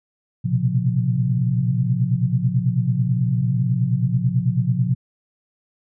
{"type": "tone cluster", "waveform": "sine", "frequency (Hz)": [117, 125.9, 135.3, 177.1], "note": ["A#2", "B2", "C#3", "F3"], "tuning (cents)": [7, 34, -42, 24], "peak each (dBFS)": [-23, -21, -23, -23], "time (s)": [0.44, 4.95], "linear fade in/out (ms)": 20, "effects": []}